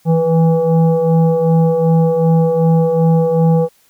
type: tone with frequency modulation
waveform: sine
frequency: 164.81 Hz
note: E3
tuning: in tune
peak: -9 dBFS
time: 0.05-3.69 s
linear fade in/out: 50 ms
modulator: 327 Hz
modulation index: 1.3
effects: white hiss -54 dBFS RMS until 3.89 s